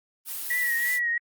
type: noise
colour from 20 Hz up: blue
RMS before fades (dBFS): -33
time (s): 0.25-1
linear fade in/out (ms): 50
type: tone with vibrato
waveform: sine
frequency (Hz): 1922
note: B6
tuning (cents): -48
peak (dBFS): -23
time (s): 0.5-1.18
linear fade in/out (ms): 5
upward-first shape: triangle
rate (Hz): 2.9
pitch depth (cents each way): 59
effects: Opus 32 kbps